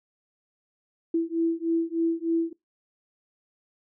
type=beating tone pair; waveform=sine; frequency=329.6 / 332.9 Hz; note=E4 / E4; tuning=0 / +17 cents; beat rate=3.3 Hz; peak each=-26 dBFS; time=1.14-2.53 s; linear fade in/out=5 ms; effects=noise-tail reverb RT60 0.2 s tail -24 dB re dry